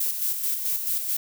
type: noise with tremolo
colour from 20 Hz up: violet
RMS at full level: -25 dBFS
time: 0-1.17 s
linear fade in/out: 5 ms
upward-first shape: square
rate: 4.6 Hz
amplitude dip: 45%
effects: none